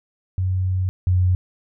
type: tone pair in turn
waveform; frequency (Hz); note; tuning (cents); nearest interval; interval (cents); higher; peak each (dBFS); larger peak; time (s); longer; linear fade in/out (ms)
sine; 92.9 / 91.09; F#2 / F#2; +7 / -27; unison; 34; first; -18 / -14; second; 0.38-0.89 / 1.07-1.35; first; 0
effects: none